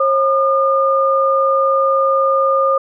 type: tone pair together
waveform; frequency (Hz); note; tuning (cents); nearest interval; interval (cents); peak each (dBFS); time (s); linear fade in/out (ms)
sine; 539.9 / 1212; C#5 / D#6; -46 / -46; octave + major second; 1400; -14; 0-2.78; 5
effects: none